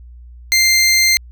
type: tone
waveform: 20% pulse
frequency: 2093 Hz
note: C7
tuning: in tune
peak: -5 dBFS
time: 0.52-1.17 s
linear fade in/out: 0 ms
effects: added 60 Hz sine -35 dBFS peak until 1.31 s